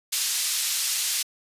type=band-pass noise; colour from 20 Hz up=pink; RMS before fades=-26 dBFS; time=0.12-1.23 s; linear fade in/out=10 ms; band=4000 to 13000 Hz; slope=12 dB/octave; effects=resampled to 32000 Hz